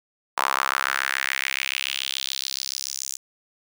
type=tone with high-pass filter sweep; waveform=sawtooth; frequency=67 Hz; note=C2; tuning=42 cents sharp; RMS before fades=-27 dBFS; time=0.37-3.17 s; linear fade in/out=10 ms; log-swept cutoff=1000 to 6800 Hz; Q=3; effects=none